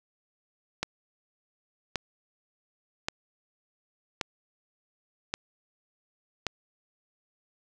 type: click train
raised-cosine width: 0.2 ms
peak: -11 dBFS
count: 6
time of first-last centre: 0.83-6.467 s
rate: 0.887 Hz
effects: none